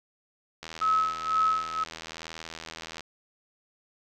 click train, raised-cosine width 0.2 ms, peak -21 dBFS, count 194, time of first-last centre 0.63-3.007 s, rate 81.2 Hz
sine tone with tremolo, 1289 Hz, E6, 39 cents flat, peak -20 dBFS, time 0.81-1.84 s, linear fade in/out 10 ms, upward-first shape sine, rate 2 Hz, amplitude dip 80%
effects none

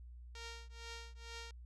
5% pulse tone with tremolo, 463.1 Hz, A#4, 11 cents flat, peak -34 dBFS, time 0.35-1.51 s, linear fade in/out 2 ms, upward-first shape triangle, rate 2.2 Hz, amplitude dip 100%, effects added 60 Hz sine -50 dBFS peak until 1.65 s + resampled to 24000 Hz

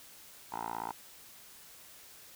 10% pulse tone with band-pass filter, 57 Hz, A#1, 38 cents flat, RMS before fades -39 dBFS, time 0.52-0.92 s, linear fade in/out 5 ms, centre 940 Hz, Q 5, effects white hiss -54 dBFS RMS until 2.35 s

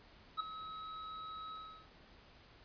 square tone with ADSR envelope, 1282 Hz, E6, 49 cents flat, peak -32 dBFS, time 0.37-1.88 s, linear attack 31 ms, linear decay 7 ms, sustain -13 dB, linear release 360 ms, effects pink hiss -61 dBFS RMS until 2.64 s + resampled to 11025 Hz

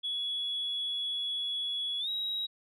sine tone with pitch glide, 3376 to 3833 Hz, G#7 to A#7, +28 to +47 cents, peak -30 dBFS, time 0.03-2.47 s, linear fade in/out 20 ms, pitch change +219 cents, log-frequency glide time 1.99-2.09 s, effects tanh soft clip ceiling -26 dBFS

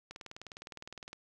click train, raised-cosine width 0.2 ms, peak -28 dBFS, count 21, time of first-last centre 0.11-1.13 s, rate 19.6 Hz, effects none

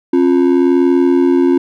triangle ring-modulated tone, 311.1 Hz, D#4, in tune, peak -3 dBFS, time 0.13-1.58 s, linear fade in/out 5 ms, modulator 40.4 Hz, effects none

